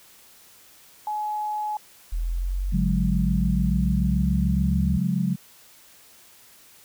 sine tone, 846 Hz, G#5, 32 cents sharp, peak -25 dBFS, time 1.07-1.77 s, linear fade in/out 2 ms
sine linear sweep, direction up, 40.62 to 73.8 Hz, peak -23 dBFS, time 2.12-4.98 s, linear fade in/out 10 ms
sine chord, C# suspended fourth, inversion none, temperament equal with one note detuned, 138.59 / 180.77 / 207.7 Hz, C#3 / F#3 / G#3, 0 / -40 / 0 cents, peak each -27 / -23 / -27 dBFS, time 2.72-5.36 s, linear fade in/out 20 ms
effects white hiss -52 dBFS RMS until 6.84 s

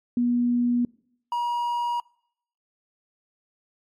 sine / triangle tone pair in turn, 242 / 956.3 Hz, B3 / A#5, -35 / +44 cents, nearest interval 2 octaves, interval 2379 cents, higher second, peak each -19 / -21 dBFS, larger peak first, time 0.17-0.85 / 1.32-2 s, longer neither, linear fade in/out 2 ms, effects noise-tail reverb RT60 0.7 s tail -25 dB re dry + MP3 64 kbps

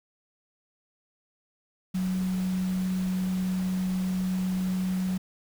sine tone in noise, 185.4 Hz, F#3, 4 cents sharp, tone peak -25 dBFS, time 1.94-5.18 s, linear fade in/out 10 ms, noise pink, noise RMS -43 dBFS, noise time 1.94-5.18 s, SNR +15 dB, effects none

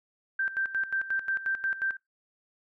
sine tone with tremolo, 1568 Hz, G6, in tune, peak -25 dBFS, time 0.39-1.97 s, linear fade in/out 5 ms, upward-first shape square, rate 5.6 Hz, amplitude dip 75%, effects noise-tail reverb RT60 0.2 s tail -24 dB re dry

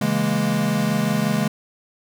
square chord, A# half-diminished seventh, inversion first, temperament equal, 138.59 / 164.81 / 207.7 / 233.1 Hz, C#3 / E3 / G#3 / A#3, 0 / 0 / 0 / 0 cents, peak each -27 / -26 / -22 / -27 dBFS, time 0.01-1.48 s, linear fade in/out 5 ms, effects none

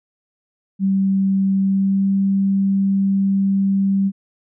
sine tone with pitch glide, 193.7 to 195.5 Hz, G3 to G3, -20 to -4 cents, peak -14 dBFS, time 0.79-4.12 s, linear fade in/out 50 ms, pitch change +16 cents, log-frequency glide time 1.6-2.09 s, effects none

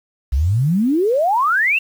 sine exponential sweep, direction up, 60.5 to 2810 Hz, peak -13 dBFS, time 0.32-1.79 s, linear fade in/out 10 ms, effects 7-bit

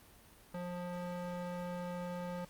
square tone with band-pass filter, 177.1 Hz, F3, 24 cents sharp, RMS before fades -41 dBFS, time 0.54-2.45 s, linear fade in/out 5 ms, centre 630 Hz, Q 0.7, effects pink hiss -60 dBFS RMS until 2.49 s + Opus 32 kbps

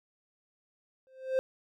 triangle tone with exponential growth, 523.3 Hz, C5, in tune, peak -20 dBFS, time 1.07-1.39 s, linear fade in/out 0 ms, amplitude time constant 69 ms, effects none

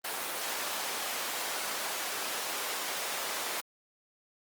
pink high-pass noise, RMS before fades -35 dBFS, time 0.04-3.61 s, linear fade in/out 10 ms, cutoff 590 Hz, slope 12 dB/octave, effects Opus 32 kbps

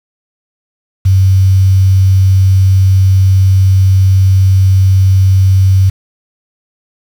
sine tone with quantisation, 95.3 Hz, G2, 48 cents flat, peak -4 dBFS, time 1.05-5.9 s, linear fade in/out 10 ms, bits 5, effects none

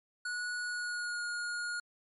square tone with pitch glide, 1463 to 1433.7 Hz, F#6 to F6, -20 to +45 cents, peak -35 dBFS, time 0.25-1.8 s, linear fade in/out 5 ms, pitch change -35 cents, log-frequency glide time 0.64-1.23 s, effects MP3 48 kbps

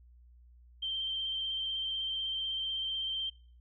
sine tone with vibrato, 3136 Hz, G7, in tune, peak -32 dBFS, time 0.82-3.3 s, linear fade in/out 10 ms, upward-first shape sine, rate 16 Hz, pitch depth 20 cents each way, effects noise-tail reverb RT60 0.5 s tail -25 dB re dry + added 60 Hz sine -55 dBFS peak until 3.6 s

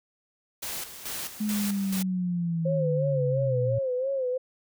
white noise with tremolo, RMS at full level -34 dBFS, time 0.62-2.03 s, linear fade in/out 10 ms, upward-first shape square, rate 2.3 Hz, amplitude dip 65%
sine linear sweep, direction down, 213.6 to 116.54 Hz, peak -25 dBFS, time 1.4-3.79 s, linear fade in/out 10 ms
sine tone with vibrato, 523.3 Hz, C5, in tune, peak -25 dBFS, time 2.65-4.38 s, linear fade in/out 10 ms, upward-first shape sine, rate 2.9 Hz, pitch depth 89 cents each way
effects none

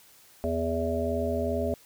harmonic tone, 82.5 Hz, E2, 2 cents sharp, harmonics 1 / 3 / 5 / 7 / 8, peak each -32 / -32 / -32 / -32 / -32 dBFS, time 0.44-1.74 s, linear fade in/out 0 ms, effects white hiss -56 dBFS RMS until 1.85 s

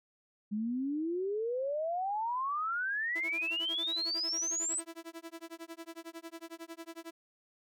sine exponential sweep, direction up, 203.4 to 8310 Hz, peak -31 dBFS, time 0.51-4.81 s, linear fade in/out 20 ms
sawtooth tone with tremolo, 331.3 Hz, E4, 9 cents sharp, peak -37 dBFS, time 3.15-7.11 s, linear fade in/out 10 ms, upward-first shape sine, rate 11 Hz, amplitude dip 100%
effects none

